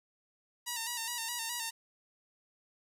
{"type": "tone with vibrato", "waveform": "5% pulse", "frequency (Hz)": 937, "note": "A#5", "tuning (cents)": 9, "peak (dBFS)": -23, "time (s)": [0.66, 1.71], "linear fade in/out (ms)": 20, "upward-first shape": "square", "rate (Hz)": 4.8, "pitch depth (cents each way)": 51, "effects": []}